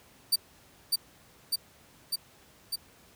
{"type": "tone with echo", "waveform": "sawtooth", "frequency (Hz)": 4630, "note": "D8", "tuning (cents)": -25, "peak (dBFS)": -18, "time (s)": [0.32, 0.36], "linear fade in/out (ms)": 10, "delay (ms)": 600, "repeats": 4, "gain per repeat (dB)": -2, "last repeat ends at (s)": 2.76, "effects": ["pink hiss -58 dBFS RMS until 3.15 s", "high-pass 60 Hz 12 dB/octave"]}